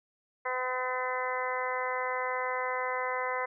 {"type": "harmonic tone", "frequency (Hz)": 254.2, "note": "C4", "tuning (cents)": -50, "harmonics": [2, 3, 4, 5, 6, 7, 8], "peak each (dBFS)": [-35, -39, -34, -40, -41, -41, -37], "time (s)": [0.45, 3.46], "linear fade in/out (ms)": 10, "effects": []}